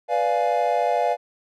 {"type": "chord", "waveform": "triangle", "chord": "B diminished seventh", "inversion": "none", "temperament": "equal with one note detuned", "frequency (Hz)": [493.9, 587.3, 698.5, 837.8], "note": ["B4", "D5", "F5", "Ab5"], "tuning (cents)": [0, 0, 0, 15], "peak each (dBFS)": [-24, -23, -20, -24], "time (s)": [0.08, 1.17], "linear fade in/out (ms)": 50, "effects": []}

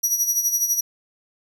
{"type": "tone with tremolo", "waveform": "sawtooth", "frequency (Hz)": 5800, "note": "F#8", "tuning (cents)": -35, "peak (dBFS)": -14, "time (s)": [0.03, 0.81], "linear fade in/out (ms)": 10, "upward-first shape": "sine", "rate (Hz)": 12, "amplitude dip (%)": 65, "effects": []}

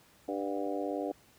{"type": "harmonic tone with a mistuned harmonic", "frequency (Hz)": 98.7, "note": "G2", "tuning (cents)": 12, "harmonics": [3, 4, 5, 6, 7, 8], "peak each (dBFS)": [-36, -39, -38, -39, -40, -47], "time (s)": [0.28, 1.12], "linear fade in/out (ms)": 5, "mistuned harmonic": 7, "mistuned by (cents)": 54, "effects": ["pink hiss -62 dBFS RMS until 1.38 s", "high-pass 60 Hz 12 dB/octave"]}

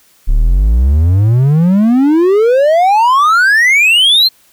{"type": "exponential sweep", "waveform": "triangle", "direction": "up", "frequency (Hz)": [32.7, 4253], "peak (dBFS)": -4, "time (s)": [0.27, 4.29], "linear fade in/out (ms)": 20, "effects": ["white hiss -49 dBFS RMS until 4.52 s"]}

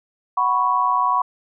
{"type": "chord", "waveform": "sine", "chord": "F# suspended fourth", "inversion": "none", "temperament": "equal", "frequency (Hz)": [740, 987.8, 1108.7], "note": ["F#5", "B5", "C#6"], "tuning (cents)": [0, 0, 0], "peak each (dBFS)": [-25, -19, -19], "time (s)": [0.37, 1.22], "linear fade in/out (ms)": 5, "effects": []}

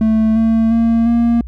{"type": "tone with pitch steps", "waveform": "triangle", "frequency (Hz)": [220, 224.6, 229.3, 234.2], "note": ["A3", "A3", "A#3", "A#3"], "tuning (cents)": [0, 36, -28, 8], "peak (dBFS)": -8, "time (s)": [0.01, 1.41], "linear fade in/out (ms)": 2, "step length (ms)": 350, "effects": ["added 60 Hz sine -26 dBFS peak until 1.47 s"]}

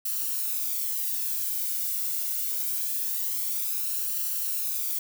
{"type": "noise with flanger", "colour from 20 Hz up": "violet", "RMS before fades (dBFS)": -29, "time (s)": [0.05, 4.99], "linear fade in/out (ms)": 5, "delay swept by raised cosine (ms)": [0.69, 1.43], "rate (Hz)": 0.24, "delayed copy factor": 0.55, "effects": []}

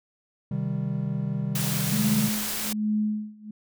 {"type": "chord", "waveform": "triangle", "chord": "C minor", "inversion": "none", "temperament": "equal", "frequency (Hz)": [130.81, 155.56, 196], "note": ["C3", "Eb3", "G3"], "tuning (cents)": [0, 0, 0], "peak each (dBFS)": -28, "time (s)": [0.51, 2.29], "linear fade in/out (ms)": 5}
{"type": "noise", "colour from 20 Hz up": "white", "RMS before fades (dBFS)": -30, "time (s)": [1.55, 2.73], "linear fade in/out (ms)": 5}
{"type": "tone with tremolo", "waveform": "sine", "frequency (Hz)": 212.5, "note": "G#3", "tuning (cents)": 40, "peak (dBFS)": -21, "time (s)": [1.92, 3.51], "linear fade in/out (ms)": 5, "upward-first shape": "sine", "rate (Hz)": 1.2, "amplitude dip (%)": 95}
{"effects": []}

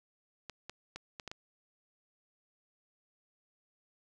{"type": "clicks", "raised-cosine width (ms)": 0.2, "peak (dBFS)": -25, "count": 6, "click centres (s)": [0.497, 0.696, 0.96, 1.198, 1.277, 1.315], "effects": []}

